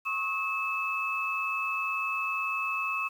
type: tone cluster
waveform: sine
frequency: 1096 / 1278 / 2608 Hz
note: C#6 / D#6 / E7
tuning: -20 / +46 / -19 cents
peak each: -33 / -37 / -30 dBFS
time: 0.05-3.09 s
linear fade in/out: 20 ms
effects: 9-bit